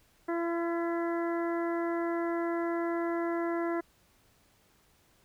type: harmonic tone with a mistuned harmonic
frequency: 338.7 Hz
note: E4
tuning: 47 cents sharp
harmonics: 1 / 2 / 3 / 4 / 5 / 6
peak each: -30 / -36 / -40 / -42 / -44 / -46 dBFS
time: 0.28-3.81 s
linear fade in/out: 10 ms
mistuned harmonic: 6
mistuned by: -28 cents
effects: pink hiss -66 dBFS RMS until 5.24 s